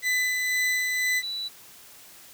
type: tone with tremolo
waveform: 40% pulse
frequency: 2003 Hz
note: B6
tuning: 24 cents sharp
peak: -21 dBFS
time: 0.02-1.23 s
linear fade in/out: 50 ms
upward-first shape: sine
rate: 2 Hz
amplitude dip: 30%
type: tone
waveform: sine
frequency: 3951 Hz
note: B7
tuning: in tune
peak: -29 dBFS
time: 1.22-1.49 s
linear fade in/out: 20 ms
effects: white hiss -49 dBFS RMS until 2.33 s